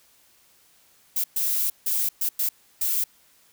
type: noise bursts at uneven times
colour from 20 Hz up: violet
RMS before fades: -24 dBFS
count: 6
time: 1.16-1.24 / 1.36-1.7 / 1.86-2.09 / 2.21-2.29 / 2.39-2.49 / 2.81-3.04 s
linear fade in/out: 5 ms
effects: white hiss -59 dBFS RMS until 3.52 s